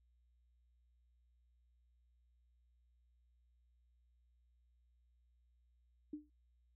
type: tone with exponential decay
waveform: sine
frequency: 299.7 Hz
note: D4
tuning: 35 cents sharp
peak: -39 dBFS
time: 6.13-6.3 s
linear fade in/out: 5 ms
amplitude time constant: 35 ms
effects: added 60 Hz sine -70 dBFS peak until 6.75 s